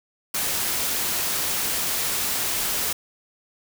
white noise, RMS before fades -25 dBFS, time 0.34-2.93 s, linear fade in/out 5 ms, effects none

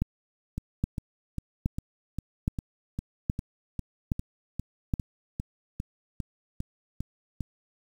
two click trains, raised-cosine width 5 ms, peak -13 / -19 dBFS, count 7 / 18, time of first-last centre 0.02-4.938 / 0.58-7.407 s, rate 1.22 / 2.49 Hz, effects 8-bit

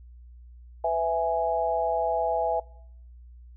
sine chord, E major, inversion second, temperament equal with one note detuned, 501.1 / 659.3 / 830.6 Hz, B4 / E5 / G#5, +25 / 0 / 0 cents, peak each -30 / -25 / -27 dBFS, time 0.84-2.6 s, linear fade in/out 5 ms, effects noise-tail reverb RT60 0.7 s tail -23 dB re dry + added 60 Hz sine -45 dBFS peak until 3.56 s

